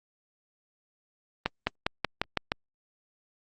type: accelerating click train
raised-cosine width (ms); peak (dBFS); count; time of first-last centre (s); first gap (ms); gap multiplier
0.3; -9; 7; 1.46-2.519; 210; 0.93
effects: Opus 32 kbps